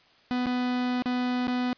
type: tone with dropouts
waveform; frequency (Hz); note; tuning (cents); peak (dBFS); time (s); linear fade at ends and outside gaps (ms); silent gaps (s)
45% pulse; 248.8; B3; +13; -25; 0.31-1.73; 0; 0.459-0.467 / 1.022-1.058 / 1.471-1.48
effects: white hiss -59 dBFS RMS until 1.77 s + resampled to 11025 Hz